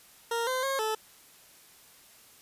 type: tone with pitch steps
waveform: 20% pulse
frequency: 464.7 / 515 / 541 / 436.2 Hz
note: A#4 / C5 / C#5 / A4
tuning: -5 / -28 / -42 / -15 cents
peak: -23 dBFS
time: 0.31-0.95 s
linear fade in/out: 5 ms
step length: 160 ms
effects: white hiss -56 dBFS RMS until 2.41 s + resampled to 32000 Hz